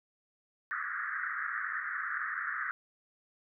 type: band-pass noise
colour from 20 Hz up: white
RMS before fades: -36 dBFS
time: 0.71-2.71 s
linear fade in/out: 0 ms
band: 1200 to 1900 Hz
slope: 96 dB/octave
effects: none